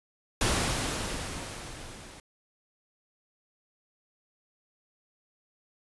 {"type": "noise with level ramp", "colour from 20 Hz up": "pink", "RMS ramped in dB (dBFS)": [-25, -48], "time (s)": [0.41, 2.2], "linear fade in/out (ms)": 2, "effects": ["resampled to 24000 Hz"]}